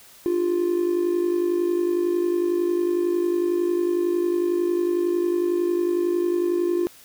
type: tone with amplitude modulation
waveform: triangle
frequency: 350.1 Hz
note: F4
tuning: 4 cents sharp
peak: -13 dBFS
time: 0.26-6.87 s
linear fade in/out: 0 ms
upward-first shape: sine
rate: 51 Hz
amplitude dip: 75%
effects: tanh soft clip ceiling -13 dBFS + white hiss -49 dBFS RMS until 7.04 s